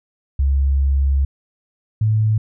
sine tone pair in turn, 68.6 / 108.59 Hz, C#2 / A2, -17 / -22 cents, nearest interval minor sixth, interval 795 cents, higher second, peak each -13 / -13 dBFS, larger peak neither, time 0.39-1.25 / 2.01-2.38 s, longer first, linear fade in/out 5 ms, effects none

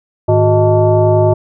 sine tone with frequency modulation, 364.7 Hz, F#4, 25 cents flat, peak -7 dBFS, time 0.28-1.34 s, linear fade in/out 10 ms, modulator 260 Hz, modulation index 1.5, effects none

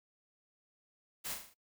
white noise with echo, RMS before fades -40 dBFS, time 1.24-1.35 s, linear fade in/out 20 ms, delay 39 ms, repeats 5, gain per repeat -5 dB, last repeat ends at 1.545 s, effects noise-tail reverb RT60 0.1 s tail -21 dB re dry

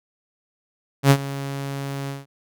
sawtooth tone with ADSR envelope, 138.59 Hz, C#3, in tune, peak -5 dBFS, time 1.03-2.26 s, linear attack 74 ms, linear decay 64 ms, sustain -18 dB, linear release 170 ms, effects none

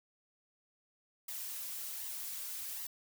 blue noise with flanger, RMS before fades -42 dBFS, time 1.28-2.87 s, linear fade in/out 5 ms, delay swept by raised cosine 1 to 5.1 ms, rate 1.3 Hz, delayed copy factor +0.6, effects none

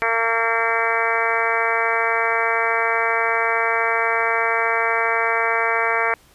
harmonic tone, 228.2 Hz, A#3, 37 cents flat, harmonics 2 / 3 / 4 / 5 / 6 / 7 / 8 / 9 / 10, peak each -26 / -26 / -26 / -26 / -26 / -26 / -26 / -26 / -26 dBFS, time 0.02-6.14 s, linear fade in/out 0 ms, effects pink hiss -53 dBFS RMS until 6.34 s + resampled to 32000 Hz

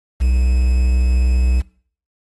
triangle tone with quantisation, 62.6 Hz, B1, 24 cents sharp, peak -10 dBFS, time 0.2-1.62 s, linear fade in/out 20 ms, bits 6, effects noise-tail reverb RT60 0.5 s tail -22 dB re dry + AAC 32 kbps

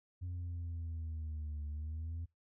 sine linear two-way sweep, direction down then up, 89.9 to 73.7 to 84.8 Hz, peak -36 dBFS, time 0.21-2.26 s, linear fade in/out 20 ms, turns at 1.66 s, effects noise-tail reverb RT60 0.2 s tail -25 dB re dry + tanh soft clip ceiling -37 dBFS

